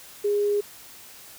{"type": "tone", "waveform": "sine", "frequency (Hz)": 411, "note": "G#4", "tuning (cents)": -18, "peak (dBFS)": -20, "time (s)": [0.24, 0.61], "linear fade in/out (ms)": 10, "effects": ["white hiss -46 dBFS RMS until 1.38 s"]}